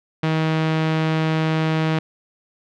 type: tone with low-pass filter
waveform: sawtooth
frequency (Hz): 158.7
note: D#3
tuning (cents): +35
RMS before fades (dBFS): -20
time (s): 0.23-1.99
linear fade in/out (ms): 5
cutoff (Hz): 3200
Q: 1.1
effects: none